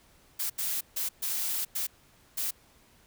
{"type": "noise bursts at uneven times", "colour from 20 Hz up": "blue", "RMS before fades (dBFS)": -31, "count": 6, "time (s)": [[0.39, 0.5], [0.58, 0.81], [0.96, 1.09], [1.22, 1.65], [1.75, 1.87], [2.37, 2.51]], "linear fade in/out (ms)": 10, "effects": ["pink hiss -61 dBFS RMS until 3.06 s"]}